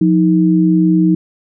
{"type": "tone pair together", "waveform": "sine", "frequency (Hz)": [177.4, 316.1], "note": ["F3", "D#4"], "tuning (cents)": [27, 27], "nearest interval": "minor seventh", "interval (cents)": 1000, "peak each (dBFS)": -11, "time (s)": [0.01, 1.15], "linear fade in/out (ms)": 5, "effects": []}